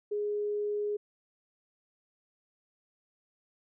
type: tone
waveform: sine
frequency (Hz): 415.3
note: G#4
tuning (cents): 0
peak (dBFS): -29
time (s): 0.11-0.97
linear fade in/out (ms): 10
effects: none